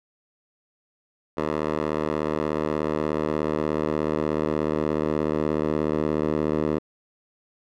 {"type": "tone with band-pass filter sweep", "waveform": "10% pulse", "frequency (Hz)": 76.7, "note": "D#2", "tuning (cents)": -24, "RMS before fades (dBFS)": -25, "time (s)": [1.37, 6.79], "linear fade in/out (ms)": 10, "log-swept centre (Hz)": [680, 430], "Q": 0.88, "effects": []}